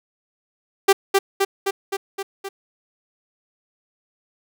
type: tone with echo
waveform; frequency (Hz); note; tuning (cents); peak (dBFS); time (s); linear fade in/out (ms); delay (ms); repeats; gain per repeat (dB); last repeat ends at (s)
sawtooth; 392; G4; 0; -6; 0.88-0.93; 10; 260; 6; -3; 2.49
effects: none